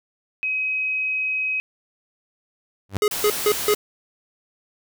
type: tone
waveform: sine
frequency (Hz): 2535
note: D#7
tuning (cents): +32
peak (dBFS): -21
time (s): 0.43-1.6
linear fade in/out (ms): 0
type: tone with exponential growth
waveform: sawtooth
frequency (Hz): 98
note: G2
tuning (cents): 0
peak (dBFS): -15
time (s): 2.89-2.97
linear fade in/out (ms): 0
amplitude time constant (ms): 17
type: tone bursts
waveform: square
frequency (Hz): 419.1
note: G#4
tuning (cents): +16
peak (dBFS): -16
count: 4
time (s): 3.02-3.74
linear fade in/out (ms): 2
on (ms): 60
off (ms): 160
type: noise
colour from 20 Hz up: white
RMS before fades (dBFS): -27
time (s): 3.11-3.75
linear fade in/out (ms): 5
effects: none